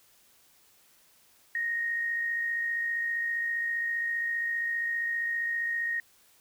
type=tone with amplitude modulation; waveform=sine; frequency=1864.7 Hz; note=A#6; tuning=in tune; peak=-26 dBFS; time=1.55-6 s; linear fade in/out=2 ms; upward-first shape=sine; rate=55.1 Hz; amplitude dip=35%; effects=white hiss -62 dBFS RMS until 6.4 s